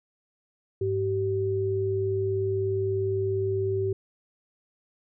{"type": "tone pair together", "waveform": "sine", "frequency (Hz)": [102, 385.1], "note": ["G#2", "G4"], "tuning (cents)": [-31, -31], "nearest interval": "octave + major seventh", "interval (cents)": 2300, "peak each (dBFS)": [-29, -25], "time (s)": [0.81, 3.93], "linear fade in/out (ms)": 5, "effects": []}